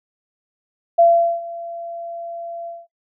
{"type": "tone with ADSR envelope", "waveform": "sine", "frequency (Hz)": 680, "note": "F5", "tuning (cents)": -46, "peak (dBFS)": -8, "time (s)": [0.98, 2.87], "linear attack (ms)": 13, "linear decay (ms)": 410, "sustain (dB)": -20, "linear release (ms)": 200, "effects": ["noise-tail reverb RT60 0.1 s tail -17 dB re dry"]}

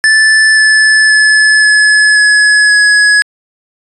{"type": "tone with pitch steps", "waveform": "square", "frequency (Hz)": [1751, 1736.9, 1722.9, 1709, 1695.3, 1681.6], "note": ["A6", "A6", "A6", "G#6", "G#6", "G#6"], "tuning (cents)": [-9, -23, -37, 49, 35, 21], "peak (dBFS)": -5, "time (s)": [0.04, 3.22], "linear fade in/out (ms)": 0, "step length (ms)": 530, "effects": ["resampled to 24000 Hz"]}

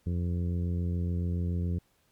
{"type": "harmonic tone", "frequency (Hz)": 87.1, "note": "F2", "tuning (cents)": -4, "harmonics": [1, 2, 3, 4, 5, 6], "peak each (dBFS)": [-28, -33, -43, -45, -46, -54], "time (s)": [0.06, 1.79], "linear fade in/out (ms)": 10, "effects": ["pink hiss -69 dBFS RMS until 2.11 s", "MP3 96 kbps"]}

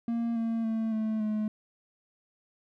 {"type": "tone with pitch steps", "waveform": "triangle", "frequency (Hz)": [232.6, 227.8, 223.1, 218.5, 214], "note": ["A#3", "A#3", "A3", "A3", "A3"], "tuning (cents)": [-4, -40, 24, -12, -48], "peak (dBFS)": -25, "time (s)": [0.08, 1.48], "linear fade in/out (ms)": 2, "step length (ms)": 280, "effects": []}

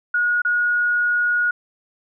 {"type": "tone with dropouts", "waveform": "sine", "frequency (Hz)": 1447, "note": "F#6", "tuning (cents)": -39, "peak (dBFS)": -16, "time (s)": [0.14, 1.51], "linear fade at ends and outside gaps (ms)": 5, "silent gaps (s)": [0.419, 0.449], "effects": []}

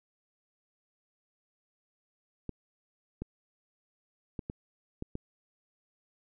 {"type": "clicks", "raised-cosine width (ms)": 3, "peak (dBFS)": -23, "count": 6, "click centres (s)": [2.493, 3.22, 4.392, 4.499, 5.024, 5.154], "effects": []}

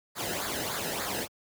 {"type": "noise with flanger", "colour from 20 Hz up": "pink", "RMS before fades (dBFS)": -33, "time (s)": [0.15, 1.28], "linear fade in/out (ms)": 50, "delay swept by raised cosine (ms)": [0.34, 0.9], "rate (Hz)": 3.4, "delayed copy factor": -0.7, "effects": ["high-pass 60 Hz 12 dB/octave"]}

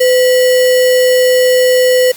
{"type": "tone with sample-and-hold", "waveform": "sine", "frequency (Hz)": 506, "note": "B4", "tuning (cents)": 42, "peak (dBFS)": -6, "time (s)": [0, 2.12], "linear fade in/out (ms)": 10, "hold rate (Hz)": 2450, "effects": ["white hiss -33 dBFS RMS until 2.16 s"]}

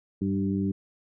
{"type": "harmonic tone with a mistuned harmonic", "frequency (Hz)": 97.2, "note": "G2", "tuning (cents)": -14, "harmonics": [1, 2, 3, 4], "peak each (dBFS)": [-32, -26, -30, -36], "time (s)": [0.21, 0.72], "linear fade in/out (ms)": 10, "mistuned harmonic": 3, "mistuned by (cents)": 17, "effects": []}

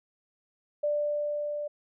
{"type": "tone with level ramp", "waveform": "sine", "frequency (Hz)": 590, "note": "D5", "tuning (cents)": 8, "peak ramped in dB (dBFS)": [-24, -31], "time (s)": [0.83, 1.68], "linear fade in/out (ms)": 10, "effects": []}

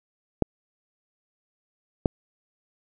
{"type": "clicks", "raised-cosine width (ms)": 2, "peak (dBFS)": -6, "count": 2, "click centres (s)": [0.423, 2.058], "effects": []}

